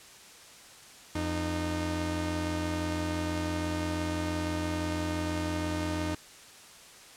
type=tone pair together; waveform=sawtooth; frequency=86 / 306.5 Hz; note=F2 / D#4; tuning=-26 / -26 cents; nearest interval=octave + minor seventh; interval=2200 cents; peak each=-29 / -28 dBFS; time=1.15-6.15 s; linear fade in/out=5 ms; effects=white hiss -51 dBFS RMS until 7.16 s + low-pass 9000 Hz 12 dB/octave